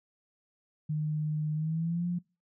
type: tone with pitch glide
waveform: sine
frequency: 152.8 to 175.52 Hz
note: D#3 to F3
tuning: -31 to +9 cents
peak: -28 dBFS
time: 0.89-2.19 s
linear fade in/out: 10 ms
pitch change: +240 cents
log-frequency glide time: 1.54-2.07 s
effects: noise-tail reverb RT60 0.3 s tail -25 dB re dry